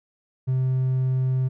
triangle tone, 129.8 Hz, C3, 13 cents flat, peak -17 dBFS, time 0.47-1.49 s, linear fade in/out 20 ms, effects tanh soft clip ceiling -13 dBFS

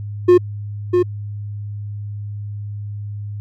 triangle tone with echo, 357.6 Hz, F4, 41 cents sharp, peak -4 dBFS, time 0.28-0.38 s, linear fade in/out 10 ms, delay 650 ms, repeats 1, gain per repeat -5 dB, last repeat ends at 1.03 s, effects added 103 Hz sine -25 dBFS peak until 3.4 s

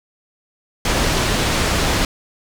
pink low-pass noise, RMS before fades -18 dBFS, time 0.85-2.05 s, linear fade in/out 2 ms, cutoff 7300 Hz, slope 12 dB/octave, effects none

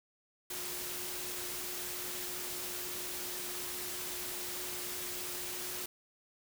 sine tone in noise, 359.5 Hz, F#4, 50 cents flat, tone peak -49 dBFS, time 0.5-5.86 s, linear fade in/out 5 ms, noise white, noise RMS -40 dBFS, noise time 0.5-5.86 s, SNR -12 dB, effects none

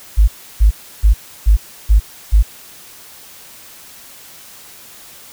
sine tone bursts, 51.9 Hz, G#1, in tune, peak -5 dBFS, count 6, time 0.17-2.43 s, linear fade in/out 20 ms, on 110 ms, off 320 ms, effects white hiss -39 dBFS RMS until 5.32 s

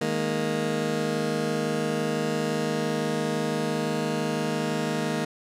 20% pulse chord, D# suspended fourth, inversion none, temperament just, 155.56 / 207.4 / 233.3 Hz, D#3 / G#3 / A#3, 0 / -2 / +2 cents, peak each -25 / -26 / -24 dBFS, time 0.01-5.25 s, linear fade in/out 5 ms, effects low-pass 10000 Hz 12 dB/octave

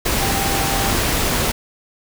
sine tone in noise, 787 Hz, G5, 7 cents sharp, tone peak -25 dBFS, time 0.19-0.93 s, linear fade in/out 10 ms, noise pink, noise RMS -19 dBFS, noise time 0.05-1.52 s, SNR -9 dB, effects none

